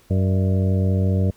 harmonic tone with a mistuned harmonic, 94.3 Hz, F#2, 33 cents sharp, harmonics 1 / 2 / 3 / 4 / 5 / 6 / 7, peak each -17 / -23 / -32 / -33 / -31 / -33 / -40 dBFS, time 0.1-1.31 s, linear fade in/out 10 ms, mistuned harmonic 6, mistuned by +70 cents, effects pink hiss -55 dBFS RMS until 1.36 s

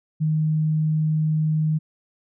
sine tone, 155.56 Hz, D#3, in tune, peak -18 dBFS, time 0.2-1.79 s, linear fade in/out 20 ms, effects none

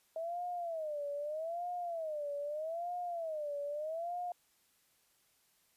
sine tone with vibrato, 639 Hz, D#5, 46 cents sharp, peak -36 dBFS, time 0.16-4.32 s, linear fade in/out 2 ms, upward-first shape sine, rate 0.8 Hz, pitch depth 190 cents each way, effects white hiss -72 dBFS RMS until 5.76 s + resampled to 32000 Hz

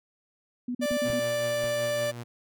sine tone bursts, 245.8 Hz, B3, 8 cents flat, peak -28 dBFS, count 5, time 0.68-1.197 s, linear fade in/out 5 ms, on 69 ms, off 43 ms
45% pulse tone, 587.3 Hz, D5, in tune, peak -26 dBFS, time 0.81-2.12 s, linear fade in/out 20 ms
clicks, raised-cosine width 5 ms, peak -30 / -25 / -32 dBFS, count 3, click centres 0.915 / 1.101 / 1.641 s
sawtooth tone with tremolo, 119.5 Hz, A#2, 43 cents sharp, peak -31 dBFS, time 1.04-2.24 s, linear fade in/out 20 ms, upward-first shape triangle, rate 5.3 Hz, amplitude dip 50%
effects none

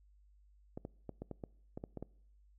clicks, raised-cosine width 2 ms, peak -29 dBFS, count 10, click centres 0.775 / 0.851 / 1.093 / 1.22 / 1.313 / 1.438 / 1.775 / 1.839 / 1.973 / 2.026 s, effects noise-tail reverb RT60 0.7 s tail -24 dB re dry + added 50 Hz sine -62 dBFS peak until 2.58 s

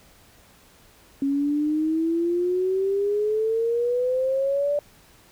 sine exponential sweep, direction up, 274 to 587.3 Hz, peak -20 dBFS, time 1.22-4.79 s, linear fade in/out 2 ms, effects pink hiss -54 dBFS RMS until 5.31 s

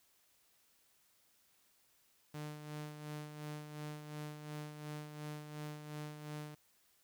sawtooth tone with tremolo, 150.3 Hz, D3, 40 cents sharp, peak -38 dBFS, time 2.34-6.55 s, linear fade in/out 5 ms, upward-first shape sine, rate 2.8 Hz, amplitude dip 55%, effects white hiss -72 dBFS RMS until 7.03 s

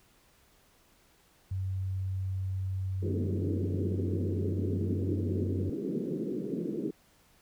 sine tone, 94.8 Hz, F#2, 43 cents sharp, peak -30 dBFS, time 1.51-5.7 s, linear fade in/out 5 ms
white band-pass noise, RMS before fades -34 dBFS, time 3.02-6.91 s, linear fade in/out 10 ms, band 150 to 420 Hz, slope 48 dB/octave
effects pink hiss -64 dBFS RMS until 7.41 s

